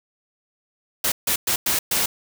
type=noise bursts at uneven times; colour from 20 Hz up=white; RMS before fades=-21 dBFS; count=5; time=1.04-1.12 / 1.27-1.36 / 1.47-1.56 / 1.66-1.79 / 1.91-2.06 s; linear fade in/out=5 ms; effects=none